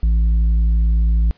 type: tone with tanh clipping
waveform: sine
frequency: 55.5 Hz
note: A1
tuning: 16 cents sharp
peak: -13 dBFS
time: 0.03-1.31 s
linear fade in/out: 0 ms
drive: 5 dB
effects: pink hiss -55 dBFS RMS until 1.37 s + resampled to 11025 Hz